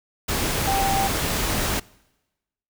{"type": "tone in noise", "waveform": "sine", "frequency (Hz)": 784, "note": "G5", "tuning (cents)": 0, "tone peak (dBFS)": -21, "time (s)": [0.67, 1.08], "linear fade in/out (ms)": 10, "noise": "pink", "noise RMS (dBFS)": -24, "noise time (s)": [0.28, 1.8], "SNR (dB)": 0, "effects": ["noise-tail reverb RT60 1.0 s tail -24 dB re dry"]}